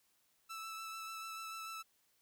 sawtooth tone with vibrato, 1318.5 Hz, E6, in tune, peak -40 dBFS, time 0.49-1.83 s, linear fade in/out 20 ms, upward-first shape sine, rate 6.8 Hz, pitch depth 14 cents each way, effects white hiss -75 dBFS RMS until 2.21 s

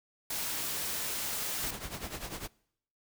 white noise, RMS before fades -35 dBFS, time 0.3-1.71 s, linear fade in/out 5 ms
pink noise with tremolo, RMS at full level -37 dBFS, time 1.62-2.48 s, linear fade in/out 20 ms, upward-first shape triangle, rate 10 Hz, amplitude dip 80%
effects noise-tail reverb RT60 0.7 s tail -24 dB re dry

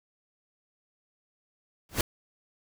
pink noise with exponential growth, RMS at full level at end -20 dBFS, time 1.89-2.01 s, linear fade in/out 2 ms, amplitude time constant 24 ms, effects none

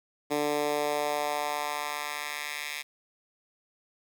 10% pulse tone with high-pass filter sweep, 147.5 Hz, D3, 8 cents sharp, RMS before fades -31 dBFS, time 0.3-2.83 s, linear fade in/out 20 ms, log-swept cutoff 320 to 2300 Hz, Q 1.5, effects 9-bit

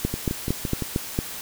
two click trains, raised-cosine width 3 ms, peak -13 / -9 dBFS, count 5 / 6, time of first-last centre 0.14-0.823 / 0.05-1.189 s, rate 5.86 / 4.39 Hz, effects white hiss -35 dBFS RMS until 1.41 s

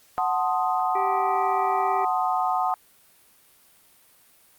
sine chord, F# diminished seventh, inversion none, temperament equal, 740 / 880 / 1046.5 / 1244.5 Hz, F#5 / A5 / C6 / Eb6, 0 / 0 / 0 / 0 cents, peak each -24 / -28 / -29 / -28 dBFS, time 0.18-2.74 s, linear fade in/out 0 ms
harmonic tone, 389.1 Hz, G4, 13 cents flat, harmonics 1 / 2 / 3 / 5 / 6, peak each -30 / -33 / -36 / -40 / -42 dBFS, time 0.95-2.05 s, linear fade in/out 5 ms
effects white hiss -57 dBFS RMS until 4.58 s + Opus 48 kbps

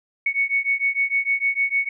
sine beating tone pair, 2217 / 2223.6 Hz, C#7 / C#7, 0 / +5 cents, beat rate 6.6 Hz, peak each -22 dBFS, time 0.26-1.89 s, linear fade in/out 5 ms, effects none

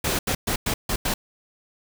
pink noise bursts at uneven times, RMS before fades -24 dBFS, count 6, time 0.04-0.19 / 0.27-0.35 / 0.47-0.56 / 0.66-0.74 / 0.89-0.96 / 1.05-1.14 s, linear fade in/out 5 ms, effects none

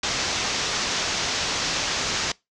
white low-pass noise, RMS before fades -26 dBFS, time 0.03-2.32 s, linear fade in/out 5 ms, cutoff 6600 Hz, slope 48 dB/octave, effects noise-tail reverb RT60 0.2 s tail -23 dB re dry

